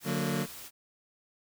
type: noise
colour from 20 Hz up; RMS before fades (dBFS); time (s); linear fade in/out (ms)
white; -45; 0-0.71; 50
type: chord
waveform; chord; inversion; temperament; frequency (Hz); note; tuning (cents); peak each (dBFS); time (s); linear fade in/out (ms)
sawtooth; D augmented; none; just; 146.83 / 183.54 / 229.4; D3 / F#3 / A#3; 0 / -14 / -28; -29; 0.04-0.47; 50
effects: none